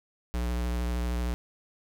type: tone with vibrato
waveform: square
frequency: 60.1 Hz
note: B1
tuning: 46 cents flat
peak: -28 dBFS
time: 0.34-1.34 s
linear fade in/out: 0 ms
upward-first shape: triangle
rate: 13 Hz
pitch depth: 36 cents each way
effects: none